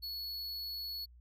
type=tone; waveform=square; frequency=4391 Hz; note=C#8; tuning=17 cents flat; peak=-39 dBFS; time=0.02-1.06 s; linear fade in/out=20 ms; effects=added 60 Hz sine -55 dBFS peak until 1.2 s